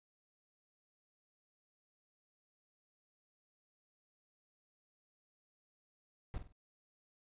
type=noise with echo; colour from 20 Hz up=brown; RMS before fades=-39 dBFS; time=6.34-6.38 s; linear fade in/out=0 ms; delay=48 ms; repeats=3; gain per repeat=-9 dB; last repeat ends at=6.524 s; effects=resampled to 8000 Hz